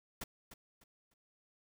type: noise with echo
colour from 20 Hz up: pink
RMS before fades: -42 dBFS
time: 0.21-0.24 s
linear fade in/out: 5 ms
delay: 300 ms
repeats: 3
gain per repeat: -11 dB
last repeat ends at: 1.14 s
effects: none